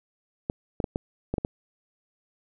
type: clicks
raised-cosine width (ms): 2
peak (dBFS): -13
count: 7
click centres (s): 0.499 / 0.802 / 0.842 / 0.959 / 1.34 / 1.382 / 1.449
effects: none